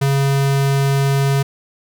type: tone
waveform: square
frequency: 138.1 Hz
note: C#3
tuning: 6 cents flat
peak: -14 dBFS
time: 0.01-1.43 s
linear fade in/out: 10 ms
effects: none